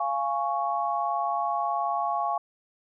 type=chord; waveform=sine; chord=Db major; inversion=first; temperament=just; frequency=693 / 831.5 / 1108.7 Hz; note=F5 / Ab5 / Db6; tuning=-14 / +2 / 0 cents; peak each=-29 dBFS; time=0-2.38 s; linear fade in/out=5 ms; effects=none